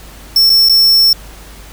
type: tone with dropouts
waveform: square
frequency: 5400 Hz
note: E8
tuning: 41 cents sharp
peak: -6 dBFS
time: 0.36-1.13 s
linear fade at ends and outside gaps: 2 ms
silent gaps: 0.496-0.5 / 0.688-0.695 s
effects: added 50 Hz sine -34 dBFS peak until 1.72 s + pink hiss -37 dBFS RMS until 1.72 s